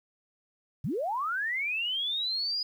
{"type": "linear sweep", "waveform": "sine", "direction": "up", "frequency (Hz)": [101.5, 4978], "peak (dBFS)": -28, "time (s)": [0.84, 2.63], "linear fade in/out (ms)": 5, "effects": ["10-bit"]}